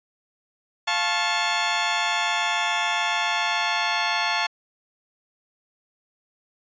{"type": "chord", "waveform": "15% pulse", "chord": "F augmented", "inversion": "none", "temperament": "just", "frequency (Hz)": [698.5, 873.1, 1091.3], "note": ["F5", "A5", "C#6"], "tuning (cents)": [0, -14, -27], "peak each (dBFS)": [-21, -18, -21], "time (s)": [0.87, 4.47], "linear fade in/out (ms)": 10, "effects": ["resampled to 16000 Hz"]}